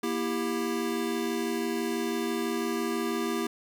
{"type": "chord", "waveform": "square", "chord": "E diminished", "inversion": "second", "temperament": "just", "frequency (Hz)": [237.3, 329.6, 395.6], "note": ["Bb3", "E4", "G4"], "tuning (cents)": [31, 0, 16], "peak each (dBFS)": -33, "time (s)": [0.03, 3.47], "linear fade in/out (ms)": 5, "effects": ["10-bit"]}